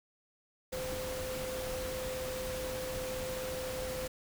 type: tone in noise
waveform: sine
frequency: 514 Hz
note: C5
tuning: 31 cents flat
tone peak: -37 dBFS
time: 0.72-4.08 s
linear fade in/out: 10 ms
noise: pink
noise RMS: -41 dBFS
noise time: 0.72-4.08 s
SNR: +1 dB
effects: none